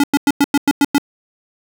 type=tone bursts; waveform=square; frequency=284.2 Hz; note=C#4; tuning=43 cents sharp; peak=-10 dBFS; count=8; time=0-0.982 s; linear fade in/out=2 ms; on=37 ms; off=98 ms; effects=7-bit